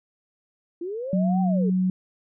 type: linear two-way sweep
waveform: sine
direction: up then down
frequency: 329.6 to 784 to 395.6 Hz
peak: -28 dBFS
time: 0.81-1.7 s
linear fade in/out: 5 ms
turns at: 1.41 s
type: tone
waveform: sine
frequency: 185 Hz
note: F#3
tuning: in tune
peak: -19 dBFS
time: 1.13-1.9 s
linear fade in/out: 2 ms
effects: none